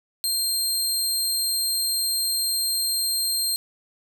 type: tone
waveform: 20% pulse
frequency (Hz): 4186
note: C8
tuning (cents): 0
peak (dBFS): -16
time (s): 0.24-3.56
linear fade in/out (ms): 0
effects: none

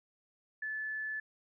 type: tone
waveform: sine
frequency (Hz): 1736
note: A6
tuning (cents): -24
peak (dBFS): -35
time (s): 0.62-1.2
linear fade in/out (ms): 5
effects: none

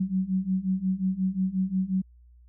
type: beating tone pair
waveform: sine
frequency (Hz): 185 / 190.6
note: F#3 / G3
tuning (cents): 0 / -48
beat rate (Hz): 5.6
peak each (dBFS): -28 / -26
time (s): 0-2.02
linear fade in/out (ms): 10
effects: added 60 Hz sine -51 dBFS peak until 2.48 s

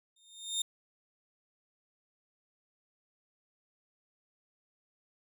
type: tone with exponential growth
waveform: 25% pulse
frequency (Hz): 3651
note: A#7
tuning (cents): -37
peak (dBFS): -24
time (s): 0.16-0.62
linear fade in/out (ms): 5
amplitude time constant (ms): 100
effects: none

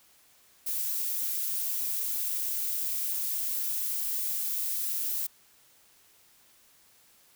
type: noise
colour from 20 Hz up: violet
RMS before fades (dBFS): -31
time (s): 0.66-5.27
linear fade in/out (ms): 10
effects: white hiss -61 dBFS RMS until 7.35 s

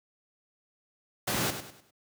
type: noise with echo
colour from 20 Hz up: pink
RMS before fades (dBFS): -29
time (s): 1.27-1.51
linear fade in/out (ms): 10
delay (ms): 100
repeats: 4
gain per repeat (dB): -9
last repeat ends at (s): 1.91
effects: high-pass 100 Hz 12 dB/octave

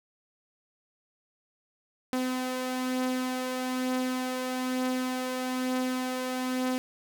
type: beating tone pair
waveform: sawtooth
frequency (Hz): 255 / 256.1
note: C4 / C4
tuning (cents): -44 / -37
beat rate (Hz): 1.1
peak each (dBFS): -25 / -33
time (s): 2.13-6.78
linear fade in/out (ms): 0
effects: none

